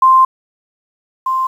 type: tone pair in turn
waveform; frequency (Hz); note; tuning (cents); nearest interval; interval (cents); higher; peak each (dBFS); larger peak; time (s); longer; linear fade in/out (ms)
sine; 1046.5 / 1046.5; C6 / C6; 0 / 0; unison; 0; neither; -5 / -13; first; 0.02-0.25 / 1.26-1.47; first; 5
effects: 7-bit